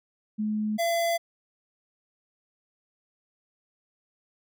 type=tone pair in turn; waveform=sine / square; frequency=213.3 / 677.2 Hz; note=G#3 / E5; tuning=+46 / +46 cents; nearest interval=octave + minor sixth; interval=2000 cents; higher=second; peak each=-25 / -24 dBFS; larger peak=second; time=0.38-0.78 / 0.78-1.18 s; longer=neither; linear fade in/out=20 ms; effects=none